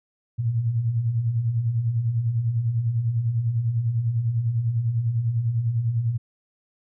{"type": "beating tone pair", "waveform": "sine", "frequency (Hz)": [107.9, 117.9], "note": ["A2", "A#2"], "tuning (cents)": [-33, 20], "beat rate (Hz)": 10, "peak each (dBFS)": [-29, -21], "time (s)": [0.38, 6.18], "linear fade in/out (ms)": 20, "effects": []}